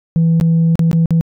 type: tone with dropouts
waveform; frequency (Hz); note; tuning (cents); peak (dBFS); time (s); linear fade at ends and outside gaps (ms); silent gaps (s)
sine; 164.81; E3; 0; -7; 0.16-1.21; 0; 0.4-0.411 / 0.755-0.793 / 0.914-0.93 / 1.058-1.107
effects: tanh soft clip ceiling -7 dBFS